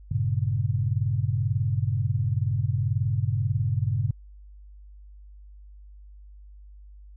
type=chord; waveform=sine; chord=G diminished; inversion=none; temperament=equal; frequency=98 / 116.54 / 138.59 Hz; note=G2 / Bb2 / Db3; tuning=0 / 0 / 0 cents; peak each=-26 / -26 / -28 dBFS; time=0.11-4.11 s; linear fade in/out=5 ms; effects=added 50 Hz sine -44 dBFS peak until 7.16 s